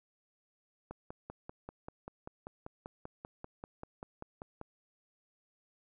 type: click train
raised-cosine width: 1 ms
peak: -29 dBFS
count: 20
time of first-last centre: 0.91-4.614 s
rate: 5.13 Hz
effects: none